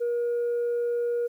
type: tone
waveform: sine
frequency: 476.6 Hz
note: A#4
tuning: 38 cents sharp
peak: -22 dBFS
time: 0-1.28 s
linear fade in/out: 20 ms
effects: tanh soft clip ceiling -22 dBFS + 10-bit